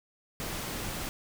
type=noise; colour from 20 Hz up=pink; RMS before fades=-36 dBFS; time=0.4-1.09 s; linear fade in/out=0 ms; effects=none